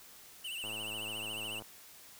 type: tone with vibrato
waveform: square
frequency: 2843 Hz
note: F7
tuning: 30 cents sharp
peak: -39 dBFS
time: 0.44-1.6 s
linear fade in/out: 10 ms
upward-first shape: triangle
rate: 14 Hz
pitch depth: 140 cents each way
type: click train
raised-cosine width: 1 ms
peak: -34 dBFS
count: 106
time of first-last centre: 0.64-1.621 s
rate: 107 Hz
effects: white hiss -55 dBFS RMS until 2.19 s